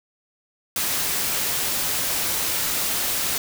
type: noise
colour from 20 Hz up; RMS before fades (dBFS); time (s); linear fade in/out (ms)
white; -24; 0.76-3.38; 2
effects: none